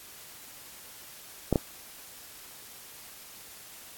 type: clicks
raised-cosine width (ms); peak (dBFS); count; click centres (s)
2; -9; 2; 1.527 / 1.558
effects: white hiss -48 dBFS RMS until 3.97 s + AAC 64 kbps